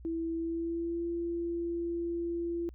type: tone with pitch glide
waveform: sine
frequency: 329.6 to 340.6 Hz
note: E4 to F4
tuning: 0 to -43 cents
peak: -31 dBFS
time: 0.05-2.69 s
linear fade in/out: 0 ms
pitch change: +57 cents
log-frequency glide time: 0.36-1.06 s
effects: added 60 Hz sine -47 dBFS peak until 2.74 s